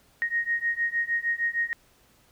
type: beating tone pair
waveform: sine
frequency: 1864.7 / 1871.2 Hz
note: A#6 / A#6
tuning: 0 / +6 cents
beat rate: 6.5 Hz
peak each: -28 / -27 dBFS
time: 0.22-1.73 s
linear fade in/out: 0 ms
effects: pink hiss -61 dBFS RMS until 2.31 s